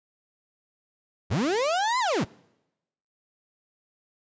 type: linear two-way sweep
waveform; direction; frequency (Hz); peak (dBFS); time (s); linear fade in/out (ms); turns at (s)
35% pulse; up then down; 69.1 to 1046.5 to 73.3; -21; 1.3-2.25; 20; 1.99
effects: noise-tail reverb RT60 0.9 s tail -24 dB re dry + resampled to 16000 Hz